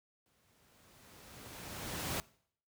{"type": "noise with exponential growth", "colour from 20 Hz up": "pink", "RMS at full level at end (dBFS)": -35, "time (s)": [0.26, 2.2], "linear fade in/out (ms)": 0, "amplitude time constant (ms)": 420, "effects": ["noise-tail reverb RT60 0.6 s tail -22 dB re dry", "high-pass 60 Hz 12 dB/octave"]}